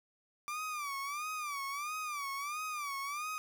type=tone with vibrato; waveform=30% pulse; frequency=1174.7 Hz; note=D6; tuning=in tune; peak=-34 dBFS; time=0.48-3.38 s; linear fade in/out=0 ms; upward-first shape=sine; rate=1.5 Hz; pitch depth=120 cents each way; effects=none